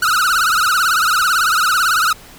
45% pulse tone with vibrato, 1370 Hz, F6, 34 cents flat, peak -12 dBFS, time 0.02-2.13 s, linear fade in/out 5 ms, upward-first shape triangle, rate 18 Hz, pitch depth 200 cents each way, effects pink hiss -40 dBFS RMS until 2.38 s

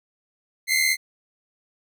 sawtooth tone pair together, 2046 / 2123 Hz, C7 / C7, -39 / +25 cents, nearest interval minor second, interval 64 cents, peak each -18 dBFS, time 0.67-0.97 s, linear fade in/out 50 ms, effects none

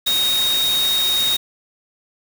sine tone in noise, 3738 Hz, A#7, 4 cents sharp, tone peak -16 dBFS, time 0.06-1.37 s, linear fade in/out 10 ms, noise white, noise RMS -25 dBFS, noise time 0.06-1.37 s, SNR +6 dB, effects none

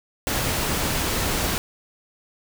pink noise, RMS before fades -24 dBFS, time 0.27-1.58 s, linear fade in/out 0 ms, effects none

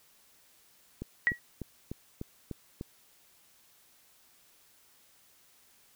click train, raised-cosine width 3 ms, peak -24 dBFS, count 7, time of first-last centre 1.02-2.811 s, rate 3.35 Hz
sine tone with exponential decay, 1919 Hz, A#6, 50 cents sharp, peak -18 dBFS, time 1.27-1.39 s, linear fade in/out 0 ms, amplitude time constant 25 ms
effects white hiss -63 dBFS RMS until 5.95 s

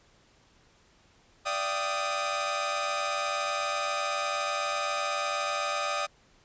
sawtooth tone cluster, 587 / 679 / 778 / 1242 Hz, D5 / F5 / G5 / D#6, -1 / -49 / -13 / -3 cents, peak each -30 / -34 / -33 / -27 dBFS, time 1.45-6.07 s, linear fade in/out 20 ms, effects pink hiss -62 dBFS RMS until 6.44 s + resampled to 16000 Hz

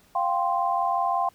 sine chord, F suspended second, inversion none, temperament equal, 698.5 / 784 / 1046.5 Hz, F5 / G5 / C6, 0 / 0 / 0 cents, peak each -26 dBFS, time 0.15-1.29 s, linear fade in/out 5 ms, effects pink hiss -59 dBFS RMS until 1.34 s

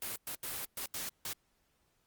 white noise bursts at uneven times, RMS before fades -39 dBFS, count 6, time 0.02-0.16 / 0.27-0.35 / 0.43-0.65 / 0.77-0.86 / 0.94-1.09 / 1.25-1.33 s, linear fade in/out 2 ms, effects pink hiss -75 dBFS RMS until 2.06 s + Opus 32 kbps

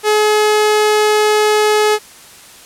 sawtooth tone, 424.6 Hz, G#4, 38 cents sharp, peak -6 dBFS, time 0.03-1.99 s, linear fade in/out 50 ms, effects white hiss -39 dBFS RMS until 2.65 s + low-pass 11000 Hz 12 dB/octave

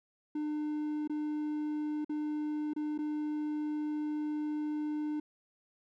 triangle tone with dropouts, 301.2 Hz, D4, 44 cents sharp, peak -30 dBFS, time 0.35-5.2 s, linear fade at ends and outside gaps 5 ms, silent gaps 1.076-1.096 / 2.047-2.094 / 2.735-2.762 / 2.979-2.987 s, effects none

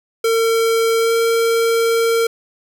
square tone with pitch glide, 454.6 to 458.6 Hz, A#4 to A#4, -43 to -28 cents, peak -14 dBFS, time 0.24-2.27 s, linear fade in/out 5 ms, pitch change +15 cents, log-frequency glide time 0.98-1.13 s, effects none

